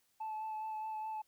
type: tone with vibrato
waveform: sine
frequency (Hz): 870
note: A5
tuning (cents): -20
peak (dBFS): -36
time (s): 0.2-1.22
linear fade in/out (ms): 10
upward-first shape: sine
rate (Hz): 4.8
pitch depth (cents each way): 16
effects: tanh soft clip ceiling -36 dBFS + white hiss -75 dBFS RMS until 1.27 s